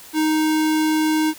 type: tone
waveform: square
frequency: 311.4 Hz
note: D#4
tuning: 2 cents sharp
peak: -17 dBFS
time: 0.13-1.34 s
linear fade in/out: 50 ms
effects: white hiss -42 dBFS RMS until 1.38 s